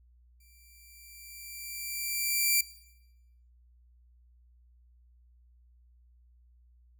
5% pulse tone with exponential growth, 2349 Hz, D7, in tune, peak -13 dBFS, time 0.4-2.61 s, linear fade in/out 5 ms, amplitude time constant 480 ms, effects noise-tail reverb RT60 0.9 s tail -17 dB re dry + added 60 Hz sine -58 dBFS peak until 6.99 s

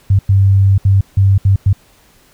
sine tone bursts at uneven times, 97.7 Hz, G2, 5 cents flat, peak -6 dBFS, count 6, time 0.1-0.19 / 0.29-0.78 / 0.85-1.01 / 1.17-1.38 / 1.45-1.56 / 1.66-1.73 s, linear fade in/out 5 ms, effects pink hiss -49 dBFS RMS until 2.33 s

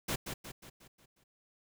pink noise with echo, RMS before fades -34 dBFS, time 0.08-0.16 s, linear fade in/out 10 ms, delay 180 ms, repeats 6, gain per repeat -6 dB, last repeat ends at 1.24 s, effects none

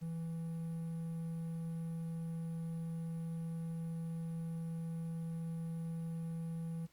triangle tone with quantisation, 164.81 Hz, E3, in tune, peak -36 dBFS, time 0.01-6.87 s, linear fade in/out 20 ms, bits 11, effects pink hiss -71 dBFS RMS until 6.92 s + Opus 48 kbps

